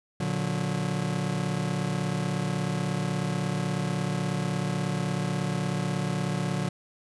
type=chord; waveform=40% pulse; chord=Bb augmented; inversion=none; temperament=just; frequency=116.54 / 145.68 / 182.1 Hz; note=Bb2 / D3 / F#3; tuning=0 / -14 / -27 cents; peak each=-34 / -29 / -29 dBFS; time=0.2-6.69 s; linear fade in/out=5 ms; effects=resampled to 24000 Hz